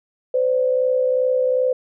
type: tone pair together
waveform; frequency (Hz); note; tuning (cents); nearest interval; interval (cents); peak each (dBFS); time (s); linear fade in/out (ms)
sine; 511 / 573.6; C5 / D5; -41 / -41; major second; 200; -16 / -24; 0.34-1.73; 5
effects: none